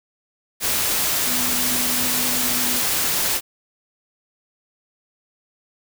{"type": "tone in noise", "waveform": "sine", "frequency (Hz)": 247.2, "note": "B3", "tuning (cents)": 2, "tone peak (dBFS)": -30, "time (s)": [1.25, 2.82], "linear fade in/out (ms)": 50, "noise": "white", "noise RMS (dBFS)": -21, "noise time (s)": [0.6, 3.41], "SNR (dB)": -12, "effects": []}